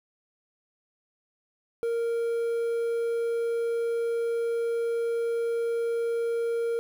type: tone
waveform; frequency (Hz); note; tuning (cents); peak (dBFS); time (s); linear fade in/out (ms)
triangle; 464.9; A#4; -5; -23; 1.83-6.79; 0
effects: 9-bit